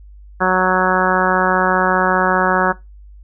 harmonic tone, 185 Hz, F#3, in tune, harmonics 1 / 2 / 3 / 4 / 5 / 6 / 7 / 8 / 9, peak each -21 / -21 / -21 / -21 / -21 / -21 / -21 / -21 / -21 dBFS, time 0.4-2.73 s, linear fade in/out 20 ms, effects noise-tail reverb RT60 0.2 s tail -19 dB re dry + added 50 Hz sine -37 dBFS peak until 3.23 s

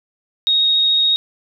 sine tone with vibrato, 3749 Hz, A#7, 9 cents sharp, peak -12 dBFS, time 0.47-1.16 s, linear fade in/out 0 ms, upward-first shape sine, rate 14 Hz, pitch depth 8 cents each way, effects none

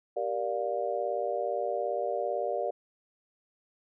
sine chord, G minor seventh, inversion none, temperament just, 392 / 470.4 / 588 / 705.6 Hz, G4 / Bb4 / D5 / F5, 0 / +16 / +2 / +18 cents, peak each -36 / -34 / -32 / -34 dBFS, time 0.16-2.71 s, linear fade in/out 10 ms, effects none

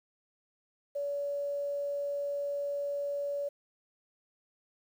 sine tone with quantisation, 570 Hz, C#5, 48 cents sharp, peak -31 dBFS, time 0.95-3.49 s, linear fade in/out 10 ms, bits 10, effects none

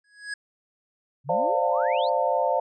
square tone with exponential growth, 1667 Hz, G#6, 6 cents sharp, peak -28 dBFS, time 0.04-0.34 s, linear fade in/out 5 ms, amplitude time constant 65 ms
sine exponential sweep, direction up, 123.47 to 4700 Hz, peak -33 dBFS, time 1.24-2.1 s, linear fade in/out 50 ms
sine chord, D minor seventh, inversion third, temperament equal with one note detuned, 523.3 / 587.3 / 698.5 / 898.5 Hz, C5 / D5 / F5 / A5, 0 / 0 / 0 / +36 cents, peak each -26 dBFS, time 1.29-2.6 s, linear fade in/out 5 ms
effects resampled to 22050 Hz

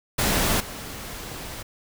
pink noise with level steps, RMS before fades -22 / -36 dBFS, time 0.18-1.63 s, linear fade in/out 10 ms, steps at 0.6 s, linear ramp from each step 5 ms, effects none

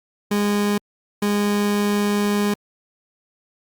30% pulse tone bursts at uneven times, 205.5 Hz, G#3, 18 cents flat, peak -15 dBFS, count 2, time 0.31-0.78 / 1.22-2.54 s, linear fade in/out 5 ms, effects Opus 48 kbps

